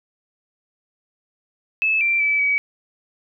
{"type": "tone with pitch steps", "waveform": "sine", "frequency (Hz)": [2607, 2355, 2305, 2273], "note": ["E7", "D7", "D7", "C#7"], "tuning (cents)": [-20, 4, -33, 43], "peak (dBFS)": -16, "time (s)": [1.82, 2.58], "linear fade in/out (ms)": 0, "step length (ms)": 190, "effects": []}